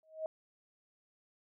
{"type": "tone with exponential growth", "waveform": "sine", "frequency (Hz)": 633, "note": "D#5", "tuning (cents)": 30, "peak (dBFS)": -31, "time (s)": [0.03, 0.26], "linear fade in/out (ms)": 1, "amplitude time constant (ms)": 49, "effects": []}